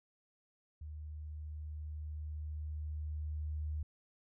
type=tone with level ramp; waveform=sine; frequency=76.2 Hz; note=D#2; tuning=36 cents flat; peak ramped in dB=-43 to -35 dBFS; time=0.81-3.83 s; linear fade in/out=5 ms; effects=none